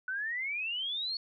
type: exponential sweep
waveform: sine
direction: up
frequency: 1480 to 4435 Hz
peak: -32 dBFS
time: 0.08-1.17 s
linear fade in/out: 2 ms
effects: none